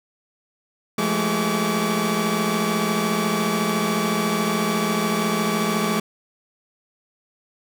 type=tone cluster; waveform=sawtooth; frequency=172.4 / 212.7 / 226.7 / 399.8 / 1146 Hz; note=F3 / G#3 / A#3 / G4 / D6; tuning=-22 / +42 / -48 / +34 / -43 cents; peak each=-23 / -19 / -27 / -26 / -23 dBFS; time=0.98-6 s; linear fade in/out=5 ms; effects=none